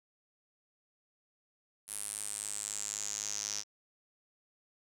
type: tone with band-pass filter sweep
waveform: square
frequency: 51.9 Hz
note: G#1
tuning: in tune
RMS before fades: -39 dBFS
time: 1.87-3.64 s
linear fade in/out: 50 ms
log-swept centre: 10000 to 5800 Hz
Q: 6.5
effects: none